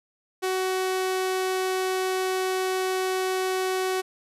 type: tone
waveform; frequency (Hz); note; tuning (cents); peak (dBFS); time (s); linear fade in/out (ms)
sawtooth; 374.4; F#4; +20; -20; 0.42-4.02; 20
effects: resampled to 32000 Hz